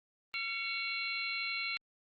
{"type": "harmonic tone with a mistuned harmonic", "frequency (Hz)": 684, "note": "F5", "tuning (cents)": -36, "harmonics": [2, 3, 4, 5, 6], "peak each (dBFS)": [-46, -37, -40, -49, -40], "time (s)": [0.34, 1.77], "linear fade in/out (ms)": 0, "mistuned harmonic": 3, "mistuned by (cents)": 140, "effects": ["Opus 32 kbps"]}